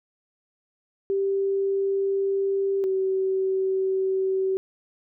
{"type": "tone pair in turn", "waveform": "sine", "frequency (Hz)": [392, 381.3], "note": ["G4", "G4"], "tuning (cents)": [0, -48], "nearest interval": "unison", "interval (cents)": 48, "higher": "first", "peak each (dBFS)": -21, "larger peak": "neither", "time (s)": [[1.1, 2.84], [2.84, 4.57]], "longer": "first", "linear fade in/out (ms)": 0, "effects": []}